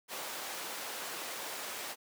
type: high-pass noise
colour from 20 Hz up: pink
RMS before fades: -41 dBFS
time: 0.08-1.96 s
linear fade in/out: 50 ms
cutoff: 530 Hz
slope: 12 dB/octave
effects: none